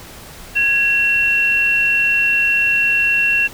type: tone pair together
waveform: sine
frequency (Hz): 1661.2 / 2721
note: G#6 / F7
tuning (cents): 0 / -46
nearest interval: major sixth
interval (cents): 854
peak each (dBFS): -20 / -13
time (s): 0.55-3.48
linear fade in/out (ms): 20
effects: pink hiss -37 dBFS RMS until 3.53 s